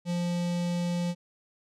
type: tone with notch filter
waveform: square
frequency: 174.61 Hz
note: F3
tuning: in tune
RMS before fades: -29 dBFS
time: 0.05-1.15 s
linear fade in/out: 50 ms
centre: 1400 Hz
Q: 0.96
effects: low-pass 8000 Hz 12 dB/octave